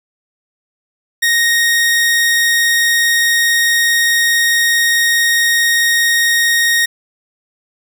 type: tone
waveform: sawtooth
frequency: 1864.7 Hz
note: A#6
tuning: in tune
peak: -7 dBFS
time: 1.22-6.86 s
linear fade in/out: 10 ms
effects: none